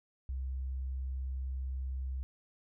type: tone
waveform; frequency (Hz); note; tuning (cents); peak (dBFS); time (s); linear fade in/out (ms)
sine; 65.41; C2; 0; -34; 0.29-2.23; 0
effects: none